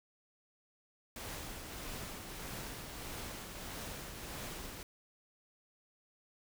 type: noise with tremolo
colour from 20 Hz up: pink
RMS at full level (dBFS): -43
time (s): 1.16-4.83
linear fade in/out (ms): 2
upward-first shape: triangle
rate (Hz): 1.6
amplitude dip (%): 40
effects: none